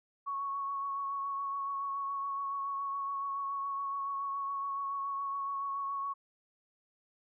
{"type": "tone with vibrato", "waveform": "sine", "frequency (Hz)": 1108.7, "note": "C#6", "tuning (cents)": 0, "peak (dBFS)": -33, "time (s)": [0.26, 6.14], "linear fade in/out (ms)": 20, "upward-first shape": "sine", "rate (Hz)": 7.1, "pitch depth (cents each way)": 18, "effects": []}